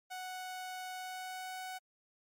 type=tone with pitch glide; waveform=sawtooth; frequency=740 to 745.1 Hz; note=F#5 to F#5; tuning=0 to +12 cents; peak=-37 dBFS; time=0.1-1.79 s; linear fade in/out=20 ms; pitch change=+12 cents; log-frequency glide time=0.94-1.57 s; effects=MP3 64 kbps